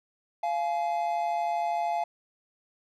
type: tone pair together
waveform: triangle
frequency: 693 / 845.8 Hz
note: F5 / G#5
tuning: -14 / +31 cents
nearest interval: minor third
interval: 345 cents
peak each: -26 / -28 dBFS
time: 0.43-2.04 s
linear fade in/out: 5 ms
effects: none